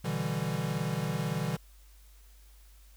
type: chord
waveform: square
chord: E minor seventh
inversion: second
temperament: equal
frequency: 123.47 / 146.83 / 164.81 / 196 Hz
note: B2 / D3 / E3 / G3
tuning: 0 / 0 / 0 / 0 cents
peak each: -38 / -35 / -35 / -38 dBFS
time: 0.04-1.57 s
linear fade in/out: 10 ms
effects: added 50 Hz sine -53 dBFS peak until 2.96 s + white hiss -63 dBFS RMS until 2.96 s